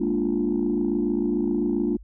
sine chord, Bb dominant seventh, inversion third, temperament equal with one note detuned, 207.7 / 234.8 / 293.7 / 349.2 Hz, Ab3 / Bb3 / D4 / F4, 0 / +13 / 0 / 0 cents, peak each -27 / -26 / -25 / -25 dBFS, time 0-1.97 s, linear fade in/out 10 ms, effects tanh soft clip ceiling -14 dBFS + added 50 Hz sine -42 dBFS peak until 2.03 s

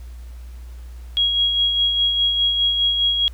sine tone with tremolo, 3300 Hz, G#7, 12 cents flat, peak -14 dBFS, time 1.17-3.28 s, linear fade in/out 0 ms, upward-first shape sine, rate 4.9 Hz, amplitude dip 40%, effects added 60 Hz sine -33 dBFS peak until 3.33 s + pink hiss -53 dBFS RMS until 3.33 s

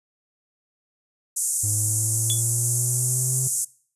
pink band-pass noise, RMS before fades -25 dBFS, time 1.36-3.65 s, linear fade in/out 10 ms, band 6800 to 11000 Hz, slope 48 dB/octave
triangle linear sweep, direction up, 103.83 to 130.81 Hz, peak -23 dBFS, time 1.63-3.48 s, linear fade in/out 10 ms
sawtooth tone with exponential decay, 3426 Hz, A7, 47 cents flat, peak -17 dBFS, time 2.3-2.43 s, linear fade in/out 0 ms, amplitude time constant 28 ms
effects noise-tail reverb RT60 0.5 s tail -22 dB re dry + resampled to 32000 Hz

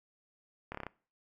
slowing click train, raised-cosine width 0.5 ms, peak -24 dBFS, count 6, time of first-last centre 0.72-0.867 s, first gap 26 ms, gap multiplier 1.06, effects noise-tail reverb RT60 0.4 s tail -22 dB re dry

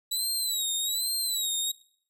20% pulse tone with vibrato, 3924 Hz, B7, 12 cents flat, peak -21 dBFS, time 0.11-1.72 s, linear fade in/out 10 ms, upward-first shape sine, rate 1.2 Hz, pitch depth 110 cents each way, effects noise-tail reverb RT60 0.6 s tail -22 dB re dry

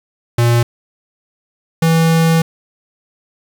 square tone pair in turn, 118.7 / 163.72 Hz, A#2 / E3, +32 / -12 cents, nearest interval tritone, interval 556 cents, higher second, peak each -10 dBFS, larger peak neither, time 0.38-0.63 / 1.82-2.42 s, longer second, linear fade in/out 5 ms, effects 7-bit

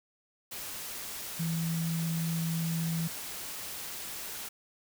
sine tone in noise, 164.81 Hz, E3, in tune, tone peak -29 dBFS, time 1.39-3.08 s, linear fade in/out 10 ms, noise white, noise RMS -40 dBFS, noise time 0.51-4.49 s, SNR +8 dB, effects none

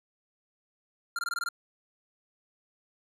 square tone bursts, 1391 Hz, F6, 7 cents flat, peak -30 dBFS, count 7, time 1.16-1.488 s, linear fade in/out 2 ms, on 28 ms, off 22 ms, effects low-pass 12000 Hz 12 dB/octave

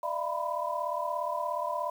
sine tone cluster, 598 / 679 / 973 / 1010 Hz, D5 / F5 / B5 / B5, +31 / -49 / -26 / +39 cents, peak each -35 / -36 / -35 / -34 dBFS, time 0.03-1.9 s, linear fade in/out 5 ms, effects 9-bit

